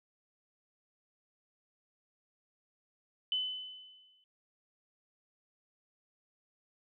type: tone with exponential decay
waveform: sine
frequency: 3020 Hz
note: F#7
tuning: 35 cents sharp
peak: -28 dBFS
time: 3.32-4.24 s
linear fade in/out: 1 ms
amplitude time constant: 200 ms
effects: none